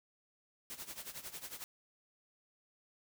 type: noise with tremolo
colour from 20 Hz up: white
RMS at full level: -44 dBFS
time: 0.7-1.64 s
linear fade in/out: 0 ms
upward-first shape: sine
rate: 11 Hz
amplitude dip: 80%
effects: none